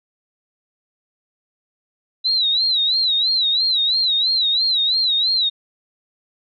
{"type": "tone with vibrato", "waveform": "sine", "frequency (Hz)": 3951, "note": "B7", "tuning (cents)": 0, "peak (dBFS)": -15, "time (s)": [2.24, 5.5], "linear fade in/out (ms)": 20, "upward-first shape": "sine", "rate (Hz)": 3, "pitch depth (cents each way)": 120, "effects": []}